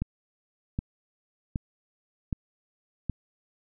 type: click train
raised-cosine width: 5 ms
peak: -16 dBFS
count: 5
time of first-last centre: 0.02-3.097 s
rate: 1.3 Hz
effects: none